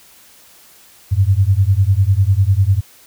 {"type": "beating tone pair", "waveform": "sine", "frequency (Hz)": [92.5, 102.5], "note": ["F#2", "G#2"], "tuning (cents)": [0, -22], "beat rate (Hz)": 10, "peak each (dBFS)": -13, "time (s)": [1.11, 2.81], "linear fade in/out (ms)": 20, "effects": ["white hiss -46 dBFS RMS until 3.06 s"]}